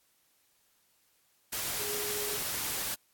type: tone in noise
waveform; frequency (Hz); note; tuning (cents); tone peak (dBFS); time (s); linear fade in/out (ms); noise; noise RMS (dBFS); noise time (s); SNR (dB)
sine; 415.6; G#4; +1; -39; 1.79-2.37; 10; white; -34; 1.52-2.95; -8
effects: white hiss -70 dBFS RMS until 3.13 s + AAC 64 kbps